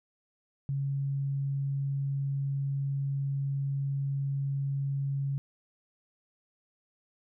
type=tone; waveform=sine; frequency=138.5 Hz; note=C#3; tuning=1 cent flat; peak=-28 dBFS; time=0.69-5.38 s; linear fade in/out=0 ms; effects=none